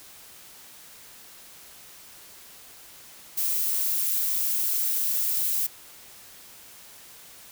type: noise with amplitude modulation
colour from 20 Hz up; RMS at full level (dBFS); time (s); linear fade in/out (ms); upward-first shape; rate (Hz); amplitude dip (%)
violet; -24; 3.37-5.67; 10; sine; 246; 35
effects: white hiss -48 dBFS RMS until 7.51 s